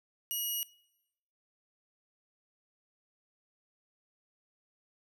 5% pulse tone, 2900 Hz, F#7, 35 cents flat, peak -24 dBFS, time 0.31-0.63 s, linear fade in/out 0 ms, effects noise-tail reverb RT60 0.9 s tail -22 dB re dry

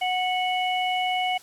harmonic tone, 736 Hz, F#5, 9 cents flat, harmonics 1 / 3 / 4, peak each -24 / -29 / -30 dBFS, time 0.01-1.38 s, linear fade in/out 10 ms, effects white hiss -49 dBFS RMS until 1.42 s + low-pass 11000 Hz 12 dB/octave

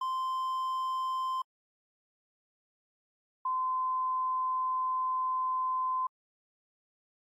triangle / sine tone pair in turn, 1040 / 1029.8 Hz, C6 / C6, -11 / -28 cents, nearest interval unison, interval 17 cents, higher first, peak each -28 dBFS, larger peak neither, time 0.01-1.42 / 3.45-6.07 s, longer second, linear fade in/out 5 ms, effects AAC 64 kbps

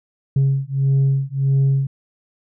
sine beating tone pair, 135.7 / 137.3 Hz, C#3 / C#3, -36 / -16 cents, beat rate 1.6 Hz, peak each -16 dBFS, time 0.36-1.87 s, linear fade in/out 5 ms, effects tanh soft clip ceiling -11 dBFS

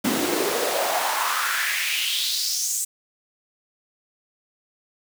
pink noise with high-pass filter sweep, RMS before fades -24 dBFS, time 0.04-2.85 s, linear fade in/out 10 ms, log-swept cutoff 230 to 7900 Hz, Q 3.8, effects none

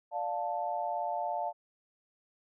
sine chord, D minor, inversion none, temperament just, 587.3 / 704.8 / 881 Hz, D5 / F5 / A5, 0 / +16 / +2 cents, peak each -38 / -34 / -35 dBFS, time 0.11-1.53 s, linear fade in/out 50 ms, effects none

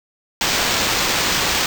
white noise with sample-and-hold, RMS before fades -19 dBFS, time 0.41-1.66 s, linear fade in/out 2 ms, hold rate 11025 Hz, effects none

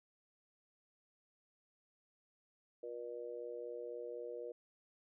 sine tone with amplitude modulation, 479.5 Hz, A#4, 49 cents sharp, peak -38 dBFS, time 2.83-4.52 s, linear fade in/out 5 ms, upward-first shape sine, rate 124 Hz, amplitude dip 100%, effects none

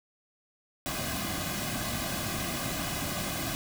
pink noise with comb filter, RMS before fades -33 dBFS, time 0.86-3.55 s, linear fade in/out 0 ms, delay 2.2 ms, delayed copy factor -0.75, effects none

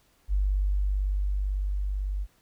sine tone with level ramp, 49 Hz, G1, in tune, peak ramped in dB -21 to -27 dBFS, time 0.28-2.27 s, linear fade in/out 50 ms, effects pink hiss -65 dBFS RMS until 2.41 s

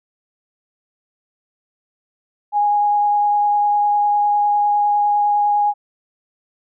sine tone with vibrato, 826 Hz, G#5, 10 cents flat, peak -13 dBFS, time 2.52-5.74 s, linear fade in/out 50 ms, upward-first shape triangle, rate 9.9 Hz, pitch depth 10 cents each way, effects none

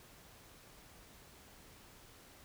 silence, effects pink hiss -59 dBFS RMS until 2.44 s

